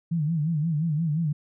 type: tone with vibrato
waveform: sine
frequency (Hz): 157.8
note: D#3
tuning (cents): +25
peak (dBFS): -22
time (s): 0.11-1.33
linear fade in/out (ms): 10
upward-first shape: sine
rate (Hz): 5.7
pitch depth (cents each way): 130
effects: none